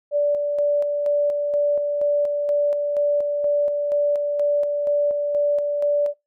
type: tone with tremolo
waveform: sine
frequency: 582 Hz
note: D5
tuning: 16 cents flat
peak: -16 dBFS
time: 0.11-6.14 s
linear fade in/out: 50 ms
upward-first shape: square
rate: 2.1 Hz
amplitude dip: 35%
effects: noise-tail reverb RT60 0.2 s tail -21 dB re dry